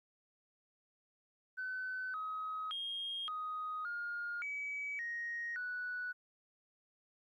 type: tone with pitch steps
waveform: sine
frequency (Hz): 1514 / 1268 / 3241 / 1250 / 1420 / 2281 / 1874 / 1478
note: F#6 / D#6 / G#7 / D#6 / F6 / C#7 / A#6 / F#6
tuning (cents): +39 / +32 / -43 / +8 / +28 / +49 / +9 / -2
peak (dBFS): -37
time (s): 1.57-6.13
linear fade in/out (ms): 20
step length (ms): 570
effects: tanh soft clip ceiling -33 dBFS + 13-bit